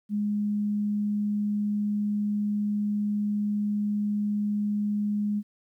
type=tone; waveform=sine; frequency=207.4 Hz; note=G#3; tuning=2 cents flat; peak=-24 dBFS; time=0.09-5.43 s; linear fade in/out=50 ms; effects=11-bit